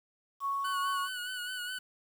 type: tone with tremolo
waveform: sine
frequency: 1108.7 Hz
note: C#6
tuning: in tune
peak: -29 dBFS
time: 0.4-1.09 s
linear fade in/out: 50 ms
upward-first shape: triangle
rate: 2.7 Hz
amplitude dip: 25%
type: tone with vibrato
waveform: 25% pulse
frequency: 1480 Hz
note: F#6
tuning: in tune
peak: -32 dBFS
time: 0.64-1.79 s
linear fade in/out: 10 ms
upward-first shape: sine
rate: 4.8 Hz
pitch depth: 43 cents each way
effects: 9-bit